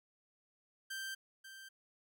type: tone with echo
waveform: sawtooth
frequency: 1568 Hz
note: G6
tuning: in tune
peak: -37 dBFS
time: 0.9-1.15 s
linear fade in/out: 10 ms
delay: 540 ms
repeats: 1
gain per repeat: -10 dB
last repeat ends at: 1.69 s
effects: none